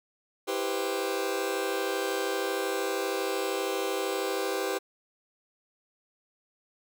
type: chord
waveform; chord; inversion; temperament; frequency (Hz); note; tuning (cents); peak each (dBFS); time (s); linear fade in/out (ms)
sawtooth; C major seventh; first; just; 327 / 392.4 / 490.5 / 523.3; E4 / G4 / B4 / C5; -14 / +2 / -12 / 0; -33 / -27 / -30 / -31; 0.47-4.79; 20
effects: none